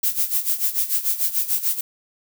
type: noise with tremolo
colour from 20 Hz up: violet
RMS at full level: -19 dBFS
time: 0.03-1.81 s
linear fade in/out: 5 ms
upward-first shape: sine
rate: 6.8 Hz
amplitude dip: 80%
effects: none